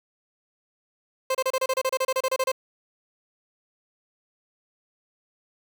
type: tone bursts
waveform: 30% pulse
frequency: 523 Hz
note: C5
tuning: 1 cent flat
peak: -19 dBFS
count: 16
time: 1.3-2.518 s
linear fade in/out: 5 ms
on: 48 ms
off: 30 ms
effects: 8-bit

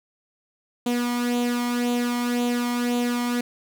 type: tone with flanger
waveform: sawtooth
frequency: 242.2 Hz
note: B3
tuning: 34 cents flat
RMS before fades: -24 dBFS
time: 0.86-3.41 s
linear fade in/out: 5 ms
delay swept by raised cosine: 0.28 to 0.95 ms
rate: 1.9 Hz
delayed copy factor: +0.6
effects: none

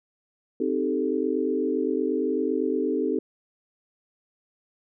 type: chord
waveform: sine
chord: A half-diminished seventh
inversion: first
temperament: equal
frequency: 261.6 / 311.1 / 392 / 440 Hz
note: C4 / Eb4 / G4 / A4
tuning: 0 / 0 / 0 / 0 cents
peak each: -28 dBFS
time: 0.6-3.19 s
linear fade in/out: 5 ms
effects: none

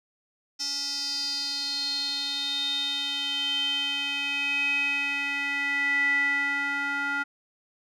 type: tone with band-pass filter sweep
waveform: square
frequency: 282 Hz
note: C#4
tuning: 30 cents sharp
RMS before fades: -28 dBFS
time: 0.59-7.24 s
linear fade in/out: 20 ms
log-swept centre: 5400 to 1600 Hz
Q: 9.2
effects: none

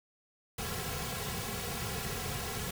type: noise with comb filter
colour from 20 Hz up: pink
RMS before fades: -37 dBFS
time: 0.58-2.71 s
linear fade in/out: 5 ms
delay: 3.3 ms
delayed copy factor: -0.95
effects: none

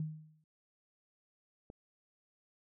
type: tone with exponential decay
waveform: sine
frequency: 155.56 Hz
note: D#3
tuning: in tune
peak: -32 dBFS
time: 0-0.44 s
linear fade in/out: 2 ms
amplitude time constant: 95 ms
type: click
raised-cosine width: 2 ms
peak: -35 dBFS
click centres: 1.701 s
effects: none

